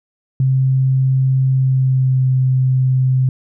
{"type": "tone with pitch glide", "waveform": "sine", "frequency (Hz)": [132, 129.88], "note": ["C3", "C3"], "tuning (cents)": [16, -12], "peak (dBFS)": -11, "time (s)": [0.4, 3.29], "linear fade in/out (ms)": 2, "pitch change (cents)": -28, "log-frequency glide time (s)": [1.5, 2.28], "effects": []}